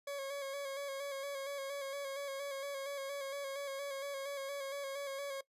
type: tone with vibrato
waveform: 40% pulse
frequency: 554.4 Hz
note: C#5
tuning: in tune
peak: -38 dBFS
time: 0.07-5.41 s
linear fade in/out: 5 ms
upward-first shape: square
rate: 4.3 Hz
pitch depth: 33 cents each way
effects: noise-tail reverb RT60 0.1 s tail -20 dB re dry + resampled to 32000 Hz